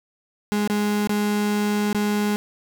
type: tone with dropouts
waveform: 35% pulse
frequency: 207.7 Hz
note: G#3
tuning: in tune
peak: -18 dBFS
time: 0.52-2.36 s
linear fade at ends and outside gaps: 0 ms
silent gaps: 0.675-0.699 / 1.073-1.094 / 1.929-1.947 s
effects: none